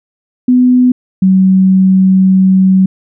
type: tone pair in turn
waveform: sine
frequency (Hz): 250.4 / 188.95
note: B3 / F#3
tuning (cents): +24 / +37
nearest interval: perfect fourth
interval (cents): 487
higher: first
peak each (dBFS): -4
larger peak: neither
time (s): 0.48-0.92 / 1.22-2.86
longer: second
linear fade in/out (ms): 5
effects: none